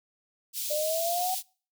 white high-pass noise, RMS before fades -33 dBFS, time 0.53-1.43 s, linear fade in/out 50 ms, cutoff 3200 Hz, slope 24 dB/octave
sine exponential sweep, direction up, 590 to 754 Hz, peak -27 dBFS, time 0.7-1.35 s, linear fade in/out 10 ms
effects noise-tail reverb RT60 0.4 s tail -24 dB re dry

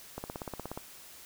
click train, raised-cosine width 1 ms, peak -23 dBFS, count 11, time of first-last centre 0.18-0.775 s, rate 16.8 Hz, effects white hiss -51 dBFS RMS until 1.25 s

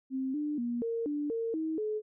sine tone with pitch steps, 263.8 / 297.7 / 238.8 / 460.3 / 293.7 / 456.8 / 318 / 427.9 Hz, C4 / D4 / A#3 / A#4 / D4 / A#4 / D#4 / A4, +14 / +24 / +42 / -22 / 0 / -35 / +38 / -48 cents, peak -30 dBFS, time 0.1-2.02 s, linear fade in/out 50 ms, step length 240 ms, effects none

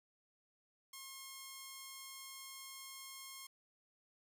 5% pulse tone, 1075 Hz, C6, 47 cents sharp, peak -37 dBFS, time 0.93-3.47 s, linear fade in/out 5 ms, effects none

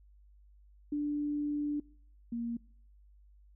sine tone pair in turn, 293.5 / 234.4 Hz, D4 / A#3, -1 / +10 cents, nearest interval major third, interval 389 cents, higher first, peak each -30 / -33 dBFS, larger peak first, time 0.92-1.8 / 2.32-2.57 s, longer first, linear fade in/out 5 ms, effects noise-tail reverb RT60 0.6 s tail -24 dB re dry + added 50 Hz sine -57 dBFS peak until 3.55 s

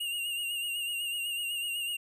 square tone with vibrato, 2821 Hz, F7, 17 cents sharp, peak -32 dBFS, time 0-1.97 s, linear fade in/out 10 ms, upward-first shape sine, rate 8 Hz, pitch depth 44 cents each way, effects none

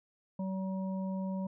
harmonic tone, 190 Hz, F#3, 46 cents sharp, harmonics 1 / 3 / 5, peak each -33 / -43 / -47 dBFS, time 0.39-1.47 s, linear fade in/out 5 ms, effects none

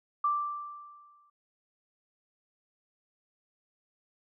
sine tone with exponential decay, 1174.7 Hz, D6, in tune, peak -23 dBFS, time 0.24-1.3 s, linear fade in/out 5 ms, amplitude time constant 230 ms, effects none

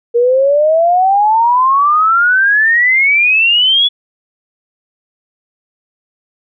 sine exponential sweep, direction up, 466.8 to 3434 Hz, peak -7 dBFS, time 0.14-3.89 s, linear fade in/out 20 ms, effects none

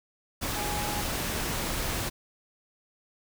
sine tone in noise, 830.6 Hz, G#5, in tune, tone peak -35 dBFS, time 0.55-1.02 s, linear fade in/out 20 ms, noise pink, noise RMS -31 dBFS, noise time 0.41-2.1 s, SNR -7 dB, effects none

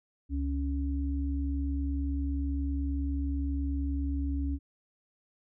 sine tone pair together, 69.5 / 279.4 Hz, C#2 / C#4, +5 / +14 cents, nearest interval 2 octaves, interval 2409 cents, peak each -29 / -34 dBFS, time 0.29-4.59 s, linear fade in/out 50 ms, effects none

